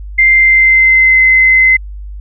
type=tone with pitch glide; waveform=sine; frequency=2093 to 2055 Hz; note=C7 to C7; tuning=0 to -32 cents; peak=-4 dBFS; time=0.18-1.77 s; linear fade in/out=10 ms; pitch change=-32 cents; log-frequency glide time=0.32-1.21 s; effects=added 50 Hz sine -23 dBFS peak until 2.2 s